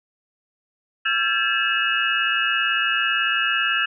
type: tone cluster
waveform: sine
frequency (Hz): 1353 / 1601 / 1719 / 2615 / 2873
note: E6 / G6 / A6 / E7 / F7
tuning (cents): +45 / +36 / -41 / -15 / +48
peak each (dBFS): -25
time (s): 1.05-3.86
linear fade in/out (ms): 10
effects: none